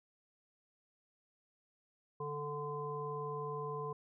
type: harmonic tone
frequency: 146.83 Hz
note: D3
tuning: in tune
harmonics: 1 / 3 / 5 / 7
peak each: -44 / -41 / -52 / -42 dBFS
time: 2.2-3.93 s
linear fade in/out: 5 ms
effects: none